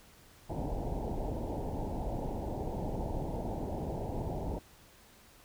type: low-pass noise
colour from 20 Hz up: pink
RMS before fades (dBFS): -36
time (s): 0.49-4.59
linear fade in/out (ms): 10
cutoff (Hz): 920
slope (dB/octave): 96
effects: pink hiss -59 dBFS RMS until 5.44 s